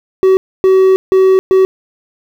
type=tone bursts at uneven times; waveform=triangle; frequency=379 Hz; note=F#4; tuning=42 cents sharp; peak=-3 dBFS; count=4; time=0.23-0.37 / 0.64-0.96 / 1.12-1.39 / 1.51-1.65 s; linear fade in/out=0 ms; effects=7-bit